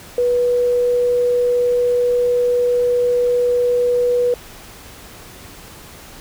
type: tone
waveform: sine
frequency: 488.4 Hz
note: B4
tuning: 19 cents flat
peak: -13 dBFS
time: 0.18-4.34 s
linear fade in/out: 2 ms
effects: pink hiss -39 dBFS RMS until 6.2 s